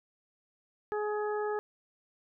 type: harmonic tone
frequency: 420.5 Hz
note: G#4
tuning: 22 cents sharp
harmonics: 1 / 2 / 3 / 4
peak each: -31 / -37 / -41 / -43 dBFS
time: 0.92-1.59 s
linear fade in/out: 0 ms
effects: none